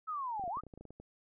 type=linear two-way sweep; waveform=sine; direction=down then up; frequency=1311 to 668 to 1311 Hz; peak=-35 dBFS; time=0.07-0.61 s; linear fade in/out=20 ms; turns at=0.49 s
type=clicks; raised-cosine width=2 ms; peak=-37 dBFS; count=12; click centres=0.396 / 0.439 / 0.478 / 0.571 / 0.636 / 0.667 / 0.738 / 0.776 / 0.81 / 0.853 / 0.906 / 1 s
effects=none